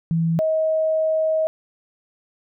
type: tone pair in turn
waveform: sine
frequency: 164.81 / 633.5 Hz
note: E3 / D#5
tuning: 0 / +31 cents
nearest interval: octave + major seventh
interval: 2331 cents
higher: second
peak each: -17 dBFS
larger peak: neither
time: 0.11-0.39 / 0.39-1.47 s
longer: second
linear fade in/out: 0 ms
effects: none